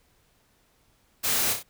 white noise with echo, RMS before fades -26 dBFS, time 1.23-1.54 s, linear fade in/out 20 ms, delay 31 ms, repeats 3, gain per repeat -5 dB, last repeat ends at 1.633 s, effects pink hiss -65 dBFS RMS until 1.69 s

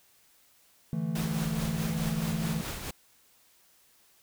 triangle chord, D suspended second, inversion none, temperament just, 146.83 / 165.19 / 220.2 Hz, D3 / E3 / A3, 0 / +4 / +2 cents, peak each -34 / -29 / -32 dBFS, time 0.93-2.61 s, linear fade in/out 0 ms
pink noise with tremolo, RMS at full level -36 dBFS, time 1.15-2.91 s, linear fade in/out 5 ms, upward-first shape sine, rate 4.7 Hz, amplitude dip 40%
effects white hiss -63 dBFS RMS until 4.22 s

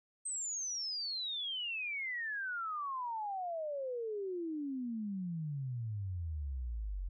sine exponential sweep, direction down, 8372 to 43.65 Hz, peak -36 dBFS, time 0.25-7.09 s, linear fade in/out 10 ms, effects none

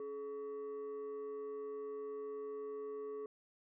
sine tone with frequency modulation, 425.9 Hz, G#4, 44 cents sharp, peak -40 dBFS, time 0-3.26 s, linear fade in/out 2 ms, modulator 703 Hz, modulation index 0.38, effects tanh soft clip ceiling -37 dBFS

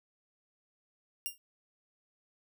5% pulse tone with exponential decay, 2796 Hz, F7, 1 cent sharp, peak -21 dBFS, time 1.26-1.38 s, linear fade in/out 0 ms, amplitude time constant 26 ms, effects none

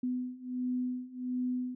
sine beating tone pair, 250 / 251.4 Hz, B3 / B3, +21 / +31 cents, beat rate 1.4 Hz, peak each -36 / -34 dBFS, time 0.03-1.75 s, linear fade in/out 5 ms, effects none

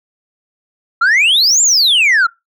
sine exponential two-way sweep, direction up then down, 1318.5 to 7520 to 1318.5 Hz, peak -5 dBFS, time 1.01-2.27 s, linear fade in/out 10 ms, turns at 1.62 s, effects noise-tail reverb RT60 0.2 s tail -24 dB re dry + tanh soft clip ceiling -7 dBFS

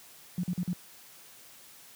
sine tone bursts, 178.8 Hz, F3, 41 cents sharp, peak -27 dBFS, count 4, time 0.38-0.73 s, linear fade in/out 0 ms, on 53 ms, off 46 ms, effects white hiss -53 dBFS RMS until 1.95 s + high-pass 100 Hz 12 dB/octave

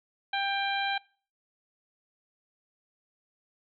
harmonic tone, 792 Hz, G5, 18 cents sharp, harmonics 1 / 2 / 3 / 4 / 5, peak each -30 / -33 / -35 / -36 / -37 dBFS, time 0.33-0.98 s, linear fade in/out 5 ms, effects noise-tail reverb RT60 0.4 s tail -23 dB re dry

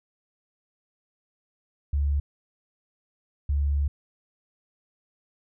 sine tone pair in turn, 71.4 / 71.4 Hz, D2 / D2, -48 / -48 cents, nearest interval unison, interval 0 cents, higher neither, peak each -21 dBFS, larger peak neither, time 1.93-2.2 / 3.49-3.88 s, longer second, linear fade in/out 5 ms, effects none

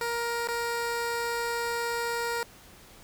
15% pulse tone with dropouts, 469.7 Hz, A#4, 13 cents sharp, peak -22 dBFS, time 0.01-2.43 s, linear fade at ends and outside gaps 1 ms, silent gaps 0.474-0.486 s, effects pink hiss -52 dBFS RMS until 3.03 s

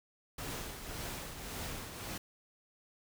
pink noise with tremolo, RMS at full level -40 dBFS, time 0.38-2.18 s, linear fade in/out 5 ms, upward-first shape triangle, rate 1.8 Hz, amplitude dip 55%, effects none

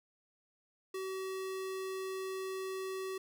square tone, 380 Hz, F#4, 46 cents sharp, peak -38 dBFS, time 0.94-3.18 s, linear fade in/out 5 ms, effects 12-bit

